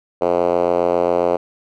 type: tone with band-pass filter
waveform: 5% pulse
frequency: 87.31 Hz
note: F2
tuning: in tune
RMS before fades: -17 dBFS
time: 0.21-1.37 s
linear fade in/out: 10 ms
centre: 520 Hz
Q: 2.3
effects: none